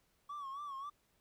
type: tone with vibrato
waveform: triangle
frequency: 1124 Hz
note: C#6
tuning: 24 cents sharp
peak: -39 dBFS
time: 0.29-0.9 s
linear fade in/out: 10 ms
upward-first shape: sine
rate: 3.7 Hz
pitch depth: 87 cents each way
effects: tanh soft clip ceiling -36 dBFS + pink hiss -75 dBFS RMS until 1.2 s